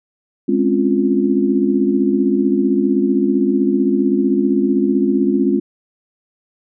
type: chord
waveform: sine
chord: Db major seventh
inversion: second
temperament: equal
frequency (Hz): 207.7 / 261.6 / 277.2 / 349.2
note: Ab3 / C4 / Db4 / F4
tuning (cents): 0 / 0 / 0 / 0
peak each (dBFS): -18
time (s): 0.48-5.6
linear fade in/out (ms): 10
effects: none